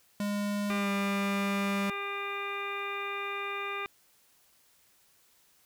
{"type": "tone with pitch glide", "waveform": "square", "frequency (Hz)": [204.6, 198.43], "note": ["G#3", "G3"], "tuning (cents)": [-26, 21], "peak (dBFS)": -30, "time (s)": [0.2, 1.9], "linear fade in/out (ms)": 2, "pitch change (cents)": -53, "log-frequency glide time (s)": [0.74, 0.89]}
{"type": "harmonic tone", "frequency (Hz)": 400, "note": "G4", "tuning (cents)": 35, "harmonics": [1, 2, 3, 4, 5, 6, 7, 9], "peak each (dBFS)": [-40, -45, -37, -45, -43, -38, -48, -48], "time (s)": [0.7, 3.86], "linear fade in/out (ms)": 0}
{"effects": ["white hiss -65 dBFS RMS until 5.65 s"]}